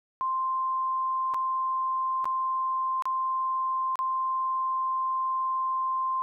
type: tone with dropouts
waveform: sine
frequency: 1046.5 Hz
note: C6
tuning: in tune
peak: -25 dBFS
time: 0.21-6.22 s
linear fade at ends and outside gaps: 0 ms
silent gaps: 1.338-1.344 / 2.244-2.255 / 3.023-3.055 / 3.956-3.99 s
effects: none